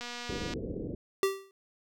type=click train; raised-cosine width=0.2 ms; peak=-23 dBFS; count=128; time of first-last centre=0.01-0.537 s; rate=241 Hz
type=low-pass noise; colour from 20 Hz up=white; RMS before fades=-37 dBFS; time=0.29-0.95 s; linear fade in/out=2 ms; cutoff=490 Hz; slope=48 dB/octave
type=tone with exponential decay; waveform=square; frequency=389.1 Hz; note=G4; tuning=13 cents flat; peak=-22 dBFS; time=1.23-1.51 s; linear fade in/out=1 ms; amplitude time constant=60 ms
effects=none